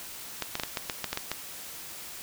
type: clicks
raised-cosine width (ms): 0.2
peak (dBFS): -12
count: 10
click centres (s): 0.423 / 0.554 / 0.598 / 0.635 / 0.772 / 0.898 / 1.043 / 1.13 / 1.174 / 1.316
effects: white hiss -42 dBFS RMS until 2.22 s